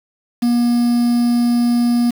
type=tone with quantisation; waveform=triangle; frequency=239.3 Hz; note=A#3; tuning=46 cents sharp; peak=-10 dBFS; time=0.42-2.11 s; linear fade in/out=10 ms; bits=5; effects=none